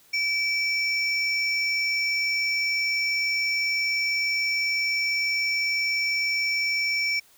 triangle tone pair together, 2311 / 5433 Hz, D7 / F8, -28 / -49 cents, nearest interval octave + minor third, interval 1479 cents, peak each -22 / -28 dBFS, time 0.13-7.2 s, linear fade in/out 10 ms, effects white hiss -57 dBFS RMS until 7.37 s

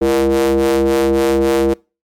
square ring-modulated tone, 67.2 Hz, C2, 47 cents sharp, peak -9 dBFS, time 0.01-1.74 s, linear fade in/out 10 ms, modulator 405 Hz, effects noise-tail reverb RT60 0.3 s tail -25 dB re dry + MP3 96 kbps

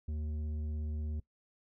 sine tone with tanh clipping, 76.4 Hz, D#2, 31 cents flat, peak -36 dBFS, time 0.08-1.2 s, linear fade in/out 5 ms, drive 9 dB, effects noise-tail reverb RT60 0.1 s tail -20 dB re dry

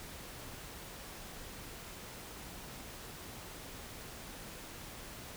silence, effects pink hiss -48 dBFS RMS until 5.36 s

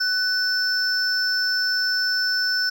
triangle tone pair together, 1499 / 5320 Hz, F#6 / E8, +22 / +15 cents, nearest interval octave + minor seventh, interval 2193 cents, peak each -21 dBFS, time 0-2.7 s, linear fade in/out 10 ms, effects none

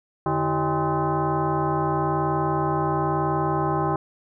sine tone with frequency modulation, 326.5 Hz, E4, 17 cents flat, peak -20 dBFS, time 0.26-3.96 s, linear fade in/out 2 ms, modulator 238 Hz, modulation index 3.5, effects none

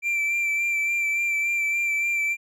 triangle tone with vibrato, 2349 Hz, D7, in tune, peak -20 dBFS, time 0.02-2.37 s, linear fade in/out 50 ms, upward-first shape sine, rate 3.5 Hz, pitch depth 23 cents each way, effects none

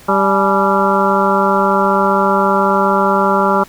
harmonic tone with a mistuned harmonic, 196 Hz, G3, in tune, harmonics 1 / 2 / 3 / 4 / 5 / 6 / 7, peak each -18 / -18 / -18 / -18 / -18 / -18 / -18 dBFS, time 0.08-3.64 s, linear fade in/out 10 ms, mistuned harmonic 4, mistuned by +130 cents, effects pink hiss -41 dBFS RMS until 3.68 s

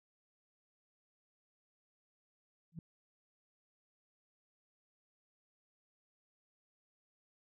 sine tone with exponential growth, 164.81 Hz, E3, in tune, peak -37 dBFS, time 2.72-2.79 s, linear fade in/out 2 ms, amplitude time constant 15 ms, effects none

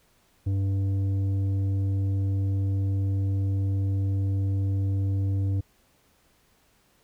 triangle tone with tanh clipping, 97.5 Hz, G2, 9 cents flat, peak -24 dBFS, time 0.46-5.61 s, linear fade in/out 10 ms, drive 12 dB, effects pink hiss -64 dBFS RMS until 7.03 s

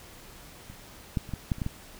clicks, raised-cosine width 5 ms, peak -30 / -14 / -29 / -19 / -13 / -29 / -17 / -18 dBFS, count 8, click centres 0.7 / 1.172 / 1.291 / 1.337 / 1.518 / 1.584 / 1.618 / 1.664 s, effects pink hiss -49 dBFS RMS until 1.99 s

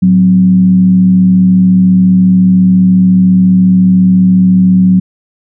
sine tone with frequency modulation, 185 Hz, F#3, in tune, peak -3 dBFS, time 0.02-5 s, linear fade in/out 10 ms, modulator 74.3 Hz, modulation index 0.34, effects none

